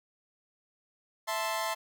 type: chord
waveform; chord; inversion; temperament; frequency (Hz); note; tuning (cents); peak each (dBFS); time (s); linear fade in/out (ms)
sawtooth; A minor; second; equal; 659.3 / 880 / 1046.5; E5 / A5 / C6; 0 / 0 / 0; -31; 1.27-1.75; 20
effects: none